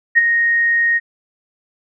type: tone with ADSR envelope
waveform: sine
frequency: 1864.7 Hz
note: A#6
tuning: in tune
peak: -5 dBFS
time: 0.15-1 s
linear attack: 28 ms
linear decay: 21 ms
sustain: -7 dB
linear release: 34 ms
effects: none